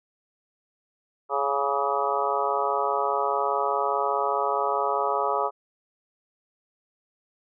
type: harmonic tone with a mistuned harmonic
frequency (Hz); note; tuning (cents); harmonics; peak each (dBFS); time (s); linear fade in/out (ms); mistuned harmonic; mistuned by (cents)
139.6; C#3; +13; 3 / 4 / 5 / 6 / 7 / 8 / 9; -30 / -30 / -30 / -30 / -30 / -30 / -30; 1.29-5.51; 50; 8; +53
effects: none